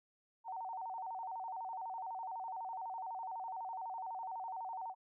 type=tone with vibrato; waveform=sine; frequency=830.6 Hz; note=G#5; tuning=in tune; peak=-40 dBFS; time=0.44-4.95 s; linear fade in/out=50 ms; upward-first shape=square; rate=12 Hz; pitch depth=170 cents each way; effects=none